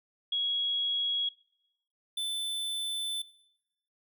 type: tone pair in turn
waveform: sine / square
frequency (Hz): 3322 / 3520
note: G#7 / A7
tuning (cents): 0 / 0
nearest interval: minor second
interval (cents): 100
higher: second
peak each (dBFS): -27 / -31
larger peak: first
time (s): 0.32-1.29 / 2.17-3.22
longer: second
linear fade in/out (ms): 5
effects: noise-tail reverb RT60 0.9 s tail -22 dB re dry